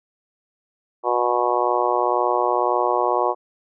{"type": "harmonic tone", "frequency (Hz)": 121.9, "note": "B2", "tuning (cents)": -22, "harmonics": [3, 4, 5, 6, 7, 8, 9], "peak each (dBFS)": [-25, -25, -25, -25, -25, -25, -25], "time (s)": [1.03, 3.35], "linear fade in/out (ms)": 50, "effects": []}